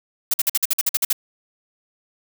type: noise bursts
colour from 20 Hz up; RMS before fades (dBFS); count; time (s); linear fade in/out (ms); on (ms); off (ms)
blue; -18; 11; 0.31-1.129; 5; 29; 50
effects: none